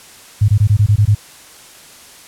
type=tone bursts; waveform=sine; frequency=104.1 Hz; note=G#2; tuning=5 cents sharp; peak=-7 dBFS; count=8; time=0.41-1.15 s; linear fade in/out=10 ms; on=75 ms; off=20 ms; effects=white hiss -40 dBFS RMS until 2.27 s + low-pass 11000 Hz 12 dB/octave